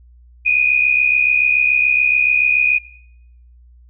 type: tone pair together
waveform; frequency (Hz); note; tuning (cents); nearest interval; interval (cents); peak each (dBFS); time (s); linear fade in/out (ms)
sine; 2418 / 2485; D7 / D#7; +50 / -3; unison; 47; -17 / -13; 0.45-2.79; 20
effects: noise-tail reverb RT60 0.8 s tail -22 dB re dry + added 60 Hz sine -43 dBFS peak until 3.89 s